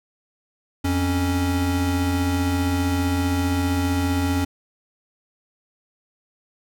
square tone pair together, 87.31 / 277.2 Hz, F2 / C#4, 0 / 0 cents, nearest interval octave + minor sixth, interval 2000 cents, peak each -23 dBFS, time 0.84-4.45 s, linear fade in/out 10 ms, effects none

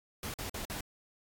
pink noise bursts, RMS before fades -39 dBFS, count 4, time 0.23-0.808 s, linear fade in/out 2 ms, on 110 ms, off 46 ms, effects AAC 64 kbps

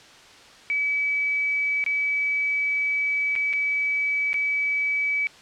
sine tone with dropouts, 2289 Hz, D7, 45 cents flat, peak -21 dBFS, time 0.7-5.27 s, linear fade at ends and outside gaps 0 ms, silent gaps 1.84-1.863 / 3.354-3.361 / 3.53-3.535 / 4.331-4.342 s, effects white hiss -48 dBFS RMS until 5.41 s + low-pass 5000 Hz 12 dB/octave

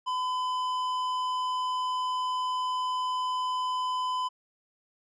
sine tone with tanh clipping, 1010 Hz, B5, 39 cents sharp, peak -29 dBFS, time 0.06-4.29 s, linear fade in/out 20 ms, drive 11 dB, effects none

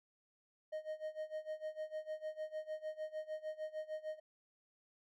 triangle tone with tremolo, 621 Hz, D#5, 3 cents flat, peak -36 dBFS, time 0.72-4.2 s, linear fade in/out 10 ms, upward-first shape sine, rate 6.6 Hz, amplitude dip 90%, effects none

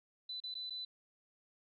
sine tone with dropouts, 4000 Hz, B7, 21 cents sharp, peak -40 dBFS, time 0.29-0.85 s, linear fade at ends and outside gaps 5 ms, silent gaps 0.402-0.437 / 0.542-0.551 / 0.698-0.705 s, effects none

